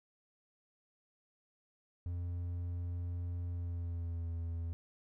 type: tone with pitch glide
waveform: triangle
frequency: 87.31 to 83.8 Hz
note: F2 to E2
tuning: 0 to +29 cents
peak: -34 dBFS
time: 2.06-4.73 s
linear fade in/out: 0 ms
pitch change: -71 cents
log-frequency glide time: 3.49-4.29 s
effects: none